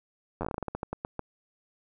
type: slowing click train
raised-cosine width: 1 ms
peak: -18 dBFS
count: 16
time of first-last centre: 0.41-1.193 s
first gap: 10 ms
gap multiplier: 1.21
effects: none